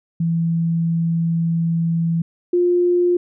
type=tone pair in turn; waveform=sine; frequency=166.3 / 353.3 Hz; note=E3 / F4; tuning=+16 / +20 cents; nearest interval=octave + minor second; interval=1304 cents; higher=second; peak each=-16 / -13 dBFS; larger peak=second; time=0.2-2.22 / 2.53-3.17 s; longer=first; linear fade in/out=5 ms; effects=none